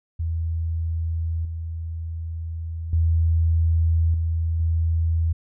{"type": "tone with level steps", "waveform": "sine", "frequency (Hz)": 82.1, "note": "E2", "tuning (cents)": -6, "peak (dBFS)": [-22, -27, -16, -20, -18], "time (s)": [0.19, 5.33], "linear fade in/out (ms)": 10, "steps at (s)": [1.45, 2.93, 4.14, 4.6], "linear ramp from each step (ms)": 2, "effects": []}